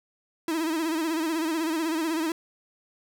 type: tone with vibrato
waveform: 45% pulse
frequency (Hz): 322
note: E4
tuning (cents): -41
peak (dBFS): -25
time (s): 0.48-2.32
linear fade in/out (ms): 2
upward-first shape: sine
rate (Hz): 16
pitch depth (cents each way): 80
effects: none